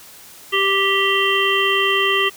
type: harmonic tone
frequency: 391.9 Hz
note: G4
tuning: in tune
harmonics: 1 / 3 / 5 / 7 / 8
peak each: -21 / -21 / -21 / -21 / -21 dBFS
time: 0.52-2.3 s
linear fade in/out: 20 ms
effects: white hiss -42 dBFS RMS until 2.36 s